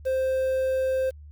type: tone with quantisation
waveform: triangle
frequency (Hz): 523.3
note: C5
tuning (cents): 0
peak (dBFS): -20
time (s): 0.05-1.11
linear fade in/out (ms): 20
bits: 8
effects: added 74 Hz sine -42 dBFS peak until 1.31 s